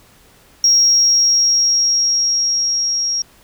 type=tone with level ramp; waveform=sine; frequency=5600 Hz; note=F8; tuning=4 cents sharp; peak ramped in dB=-7 to -16 dBFS; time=0.64-3.22 s; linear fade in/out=2 ms; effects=tanh soft clip ceiling -5 dBFS + pink hiss -49 dBFS RMS until 3.43 s